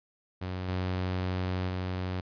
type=tone with level steps; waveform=sawtooth; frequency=92 Hz; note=F#2; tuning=9 cents flat; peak=-29 / -25 / -27 dBFS; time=0.41-2.21 s; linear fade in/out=10 ms; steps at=0.68 / 1.68 s; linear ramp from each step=10 ms; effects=resampled to 11025 Hz